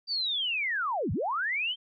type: linear two-way sweep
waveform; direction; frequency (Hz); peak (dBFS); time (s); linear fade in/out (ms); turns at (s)
sine; down then up; 4719 to 71.8 to 3193; -27; 0.07-1.76; 50; 1.12
effects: none